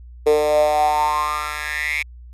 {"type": "tone with high-pass filter sweep", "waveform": "10% pulse", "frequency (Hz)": 150.3, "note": "D3", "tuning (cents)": 40, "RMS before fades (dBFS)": -19, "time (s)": [0.26, 2.03], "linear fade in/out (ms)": 10, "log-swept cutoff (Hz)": [440, 2300], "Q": 8.3, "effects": ["added 60 Hz sine -37 dBFS peak until 2.33 s", "resampled to 32000 Hz"]}